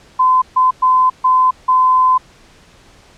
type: tone bursts at uneven times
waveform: sine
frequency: 1023 Hz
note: C6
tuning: 39 cents flat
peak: -8 dBFS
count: 5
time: 0.19-0.42 / 0.56-0.71 / 0.82-1.1 / 1.24-1.51 / 1.68-2.18 s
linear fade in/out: 10 ms
effects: pink hiss -46 dBFS RMS until 3.17 s + low-pass 7000 Hz 12 dB/octave